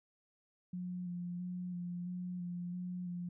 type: tone with vibrato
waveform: sine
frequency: 177.9 Hz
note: F3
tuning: 32 cents sharp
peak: -38 dBFS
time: 0.73-3.29 s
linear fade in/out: 5 ms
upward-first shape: square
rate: 1.5 Hz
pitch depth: 19 cents each way
effects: none